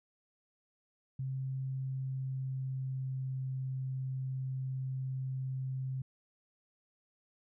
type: tone with pitch glide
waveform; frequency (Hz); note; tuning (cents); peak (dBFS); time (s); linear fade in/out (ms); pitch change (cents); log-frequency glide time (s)
sine; 132.6 to 131.38; C3 to C3; +23 to +7; -34; 1.19-6.02; 5; -16; 1.66-3.41
effects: none